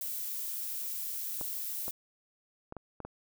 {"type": "noise", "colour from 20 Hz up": "violet", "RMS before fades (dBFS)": -37, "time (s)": [0.01, 1.91], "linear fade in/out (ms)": 2}
{"type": "clicks", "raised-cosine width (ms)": 1, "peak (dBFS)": -27, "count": 6, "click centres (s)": [1.412, 1.881, 2.724, 2.767, 3.003, 3.05]}
{"effects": []}